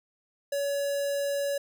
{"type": "tone with notch filter", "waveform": "square", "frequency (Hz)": 565, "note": "C#5", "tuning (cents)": 33, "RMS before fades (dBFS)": -29, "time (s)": [0.52, 1.58], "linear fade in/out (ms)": 5, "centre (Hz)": 2300, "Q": 1.2, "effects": []}